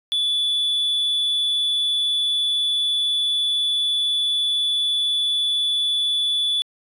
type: tone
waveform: sine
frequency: 3454 Hz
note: A7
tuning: 33 cents flat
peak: -16 dBFS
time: 0.12-6.62 s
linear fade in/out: 0 ms
effects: tanh soft clip ceiling -17 dBFS